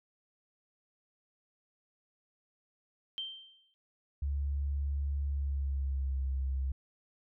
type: tone with exponential decay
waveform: sine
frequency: 3136 Hz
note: G7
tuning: in tune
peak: -33 dBFS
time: 3.18-3.74 s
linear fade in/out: 0 ms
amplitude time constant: 120 ms
type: tone with pitch glide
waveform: sine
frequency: 70.6 to 66.64 Hz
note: C#2 to C2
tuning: +32 to +32 cents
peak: -30 dBFS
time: 4.22-6.72 s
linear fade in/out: 5 ms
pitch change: -100 cents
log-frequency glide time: 5.27-6.21 s
effects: none